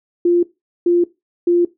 sine tone bursts, 348.2 Hz, F4, 5 cents flat, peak -10 dBFS, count 3, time 0.25-1.65 s, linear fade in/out 5 ms, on 180 ms, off 430 ms, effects noise-tail reverb RT60 0.2 s tail -18 dB re dry

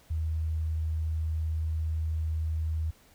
sine tone, 79.4 Hz, D#2, 36 cents sharp, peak -27 dBFS, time 0.1-2.91 s, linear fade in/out 10 ms, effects pink hiss -60 dBFS RMS until 3.14 s

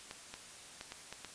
clicks, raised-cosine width 0.2 ms, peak -26 dBFS, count 6, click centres 0.111 / 0.34 / 0.811 / 0.921 / 1.126 / 1.247 s, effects white hiss -52 dBFS RMS until 1.34 s + resampled to 22050 Hz

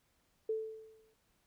sine tone with exponential decay, 440 Hz, A4, in tune, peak -30 dBFS, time 0.49-1.14 s, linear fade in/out 5 ms, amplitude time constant 140 ms, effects pink hiss -75 dBFS RMS until 1.46 s

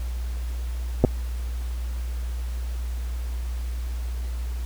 clicks, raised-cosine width 2 ms, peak -3 dBFS, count 2, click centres 1.04 / 1.048 s, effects added 60 Hz sine -26 dBFS peak until 4.65 s + pink hiss -46 dBFS RMS until 4.65 s

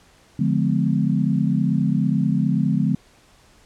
sine chord, D diminished seventh, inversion none, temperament just, 146.83 / 176.2 / 211.4 / 253.7 Hz, D3 / F3 / Ab3 / Cb4, 0 / +16 / +31 / +47 cents, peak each -22 / -22 / -22 / -24 dBFS, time 0.39-2.95 s, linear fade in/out 5 ms, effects pink hiss -54 dBFS RMS until 3.65 s + low-pass 9000 Hz 12 dB/octave

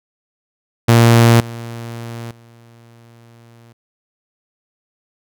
sawtooth tone with level steps, 116.7 Hz, A#2, 2 cents sharp, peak -3 / -23 / -39 dBFS, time 0.88-3.73 s, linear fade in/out 10 ms, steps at 1.4 / 2.31 s, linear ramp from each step 2 ms, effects none

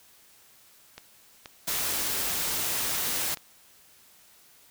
click train, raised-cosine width 0.2 ms, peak -23 dBFS, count 6, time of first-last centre 0.98-3.372 s, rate 2.09 Hz
white noise, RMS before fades -29 dBFS, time 1.67-3.35 s, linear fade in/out 10 ms
effects white hiss -57 dBFS RMS until 4.7 s

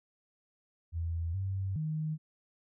sine tone with pitch steps, 83.5 / 96.2 / 155.6 Hz, E2 / G2 / D#3, +23 / -32 / 0 cents, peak -31 dBFS, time 0.92-2.18 s, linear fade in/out 50 ms, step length 420 ms, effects none

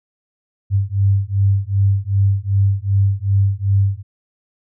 sine beating tone pair, 97.5 / 100.1 Hz, G2 / G2, -9 / +37 cents, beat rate 2.6 Hz, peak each -16 dBFS, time 0.7-4.03 s, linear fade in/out 50 ms, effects none

